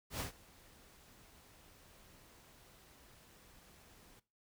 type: noise with ADSR envelope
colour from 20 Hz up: pink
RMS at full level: -39 dBFS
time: 0.1-4.2 s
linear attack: 98 ms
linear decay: 120 ms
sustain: -23 dB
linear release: 10 ms
effects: noise-tail reverb RT60 0.3 s tail -19 dB re dry